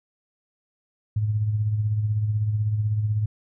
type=tone with tremolo; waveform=sine; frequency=106.5 Hz; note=G#2; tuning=44 cents sharp; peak=-18 dBFS; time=1.16-3.26 s; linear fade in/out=5 ms; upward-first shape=triangle; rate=16 Hz; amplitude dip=55%; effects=none